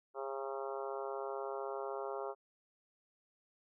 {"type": "harmonic tone with a mistuned harmonic", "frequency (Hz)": 136, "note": "C#3", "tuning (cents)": -33, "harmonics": [3, 4, 5, 6, 7, 8, 9, 10], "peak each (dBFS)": [-42, -44, -46, -48, -49, -50, -51, -52], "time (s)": [0.14, 2.35], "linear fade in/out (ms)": 50, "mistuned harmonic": 7, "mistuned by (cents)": -24, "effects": []}